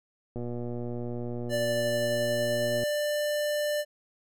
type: click train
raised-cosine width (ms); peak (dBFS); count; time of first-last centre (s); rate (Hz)
2; -23; 298; 0.36-2.835; 120
type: tone with pitch glide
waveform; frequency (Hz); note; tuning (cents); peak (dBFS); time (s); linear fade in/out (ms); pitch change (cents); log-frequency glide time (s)
square; 587.3 to 593.4; D5 to D5; 0 to +18; -27; 1.49-3.85; 50; +18; 1.69-3.18
effects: none